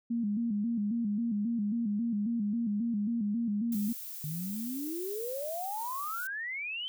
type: tone with vibrato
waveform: sine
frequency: 219.5 Hz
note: A3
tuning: 4 cents flat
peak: -28 dBFS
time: 0.1-3.93 s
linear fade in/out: 10 ms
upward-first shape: square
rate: 3.7 Hz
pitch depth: 110 cents each way
type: noise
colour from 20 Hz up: violet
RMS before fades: -42 dBFS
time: 3.72-6.27 s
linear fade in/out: 2 ms
type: exponential sweep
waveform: sine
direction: up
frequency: 146.83 to 3136 Hz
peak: -34 dBFS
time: 4.24-6.88 s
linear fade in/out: 0 ms
effects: none